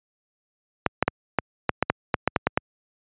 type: clicks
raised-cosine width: 0.5 ms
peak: -3 dBFS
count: 12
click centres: 0.863 / 1.026 / 1.08 / 1.387 / 1.693 / 1.826 / 1.9 / 2.142 / 2.276 / 2.362 / 2.47 / 2.575 s
effects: high-pass 80 Hz 12 dB/octave + resampled to 8000 Hz